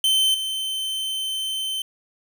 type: tone with level steps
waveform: 45% pulse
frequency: 3086 Hz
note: G7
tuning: 28 cents flat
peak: -16 / -24 dBFS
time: 0.04-1.82 s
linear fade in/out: 2 ms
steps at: 0.34 s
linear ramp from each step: 5 ms
effects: none